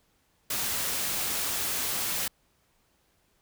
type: noise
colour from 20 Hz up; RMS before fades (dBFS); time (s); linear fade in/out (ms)
white; -30; 0.5-2.28; 5
effects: pink hiss -69 dBFS RMS until 3.41 s